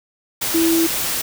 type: tone in noise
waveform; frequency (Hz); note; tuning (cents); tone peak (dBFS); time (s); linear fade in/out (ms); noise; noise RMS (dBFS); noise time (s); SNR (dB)
sine; 330; E4; +2; -14; 0.54-0.87; 10; white; -22; 0.41-1.22; +5
effects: none